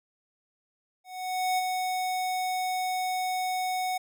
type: tone with ADSR envelope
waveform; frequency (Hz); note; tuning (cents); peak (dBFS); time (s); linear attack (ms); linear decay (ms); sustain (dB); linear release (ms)
square; 740; F#5; 0; -24; 1.04-3.98; 540; 24; -4; 9
effects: none